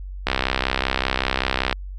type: click train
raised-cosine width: 0.3 ms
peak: -3 dBFS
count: 96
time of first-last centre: 0.27-1.727 s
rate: 65.2 Hz
effects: added 47 Hz sine -30 dBFS peak until 1.98 s